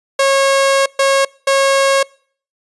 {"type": "tone bursts at uneven times", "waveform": "sawtooth", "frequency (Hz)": 546, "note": "C#5", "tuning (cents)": -26, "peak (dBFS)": -6, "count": 3, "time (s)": [[0.19, 0.86], [0.99, 1.25], [1.47, 2.03]], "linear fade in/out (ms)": 5, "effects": ["noise-tail reverb RT60 0.5 s tail -25 dB re dry", "resampled to 24000 Hz"]}